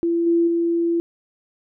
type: tone with level steps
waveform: sine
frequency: 338.2 Hz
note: E4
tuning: 44 cents sharp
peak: -17 / -14 / -17 dBFS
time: 0.03-1 s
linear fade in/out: 0 ms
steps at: 0.26 / 0.47 s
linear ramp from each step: 10 ms
effects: none